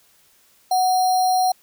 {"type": "tone with sample-and-hold", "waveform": "sine", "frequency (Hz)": 740, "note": "F#5", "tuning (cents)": 0, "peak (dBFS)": -15, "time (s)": [0.71, 1.52], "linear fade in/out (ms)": 5, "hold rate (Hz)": 4900, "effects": ["white hiss -57 dBFS RMS until 1.62 s"]}